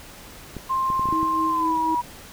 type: clicks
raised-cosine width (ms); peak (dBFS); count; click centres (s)
3; -19; 7; 0.567 / 0.902 / 0.995 / 1.056 / 1.088 / 1.127 / 1.23
type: tone with pitch glide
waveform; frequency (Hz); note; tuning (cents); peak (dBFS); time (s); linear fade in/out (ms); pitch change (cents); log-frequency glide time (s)
sine; 1054 to 966.5; C6 to B5; +12 to -38; -20; 0.69-2.02; 20; -150; 1.47-1.79
type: tone with tremolo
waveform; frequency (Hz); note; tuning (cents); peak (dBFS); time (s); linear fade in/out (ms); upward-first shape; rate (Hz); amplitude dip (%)
sine; 320; D#4; +49; -24; 1.12-1.95; 5; sine; 4; 55
effects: pink hiss -43 dBFS RMS until 2.32 s